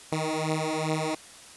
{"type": "beating tone pair", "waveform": "10% pulse", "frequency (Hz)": [155.56, 158.06], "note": ["D#3", "D#3"], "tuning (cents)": [0, 28], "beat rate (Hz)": 2.5, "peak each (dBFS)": [-21, -21], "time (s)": [0.12, 1.15], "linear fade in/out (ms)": 5, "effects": ["white hiss -48 dBFS RMS until 1.56 s", "resampled to 24000 Hz"]}